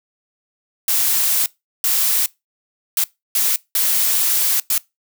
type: noise bursts at uneven times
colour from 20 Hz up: blue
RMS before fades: -17 dBFS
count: 6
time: 0.88-1.46 / 1.84-2.26 / 2.97-3.04 / 3.35-3.56 / 3.75-4.6 / 4.7-4.78 s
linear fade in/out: 2 ms
effects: noise-tail reverb RT60 0.2 s tail -22 dB re dry